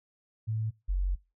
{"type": "tone pair in turn", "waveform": "sine", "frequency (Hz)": [110, 46.25], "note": ["A2", "F#1"], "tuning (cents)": [0, 0], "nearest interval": "octave + minor third", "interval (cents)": 1500, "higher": "first", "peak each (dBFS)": [-28, -25], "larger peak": "second", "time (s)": [[0.47, 0.71], [0.88, 1.16]], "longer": "second", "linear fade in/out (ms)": 20, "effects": ["noise-tail reverb RT60 0.3 s tail -24 dB re dry"]}